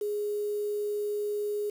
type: tone with quantisation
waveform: sine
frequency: 415.3 Hz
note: G#4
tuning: in tune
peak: -28 dBFS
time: 0.01-1.7 s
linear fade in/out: 5 ms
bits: 8
effects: none